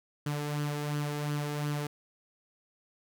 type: tone with flanger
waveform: sawtooth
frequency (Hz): 147.3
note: D3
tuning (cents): +6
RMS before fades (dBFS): -33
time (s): 0.26-1.87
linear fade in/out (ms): 5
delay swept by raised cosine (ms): 0.64 to 2.44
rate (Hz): 2.8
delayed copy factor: +0.5
effects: none